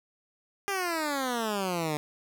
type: exponential sweep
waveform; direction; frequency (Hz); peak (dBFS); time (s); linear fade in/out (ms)
10% pulse; down; 405.4 to 146.83; -20; 0.68-1.97; 0
effects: none